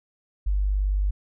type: tone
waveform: sine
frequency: 49.33 Hz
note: G1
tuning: 12 cents sharp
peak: -20 dBFS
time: 0.46-1.11 s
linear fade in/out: 10 ms
effects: none